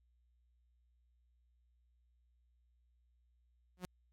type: tone with exponential growth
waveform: sawtooth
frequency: 181.4 Hz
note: F#3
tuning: 34 cents flat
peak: -32 dBFS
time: 3.77-3.85 s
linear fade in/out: 0 ms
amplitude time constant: 17 ms
effects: added 60 Hz sine -70 dBFS peak until 4.12 s + AAC 48 kbps